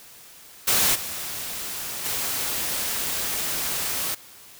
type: noise with level steps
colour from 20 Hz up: white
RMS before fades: -20 / -32 / -27 dBFS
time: 0.67-4.15 s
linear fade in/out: 10 ms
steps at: 0.94 / 2.04 s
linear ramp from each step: 20 ms
effects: white hiss -47 dBFS RMS until 4.59 s